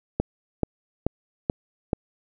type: click train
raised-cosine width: 2 ms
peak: -8 dBFS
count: 5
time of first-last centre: 0.2-1.932 s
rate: 2.31 Hz
effects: none